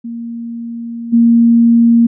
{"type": "tone with level steps", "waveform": "sine", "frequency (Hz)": 233.1, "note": "A#3", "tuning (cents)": 0, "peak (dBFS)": [-21, -5], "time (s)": [0.04, 2.07], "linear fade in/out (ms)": 10, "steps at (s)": 1.12, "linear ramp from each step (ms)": 20, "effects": []}